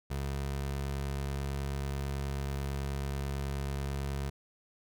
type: tone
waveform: 25% pulse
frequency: 69.2 Hz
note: C#2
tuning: 2 cents flat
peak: -29 dBFS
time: 0.1-4.3 s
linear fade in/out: 10 ms
effects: none